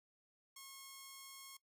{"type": "tone", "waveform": "5% pulse", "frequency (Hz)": 1085, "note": "C#6", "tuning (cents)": -37, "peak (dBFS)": -40, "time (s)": [0.56, 1.57], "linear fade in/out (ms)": 5, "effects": ["noise-tail reverb RT60 0.1 s tail -18 dB re dry"]}